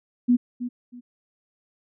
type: tone with echo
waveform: sine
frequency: 244.5 Hz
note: B3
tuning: 17 cents flat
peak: -14 dBFS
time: 0.28-0.37 s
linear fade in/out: 20 ms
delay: 320 ms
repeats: 2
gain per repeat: -12 dB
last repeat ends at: 1.01 s
effects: none